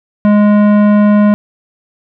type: tone with tanh clipping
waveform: sine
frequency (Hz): 207.7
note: G#3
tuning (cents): 0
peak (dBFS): -7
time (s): 0.25-1.34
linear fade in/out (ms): 0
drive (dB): 15
effects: none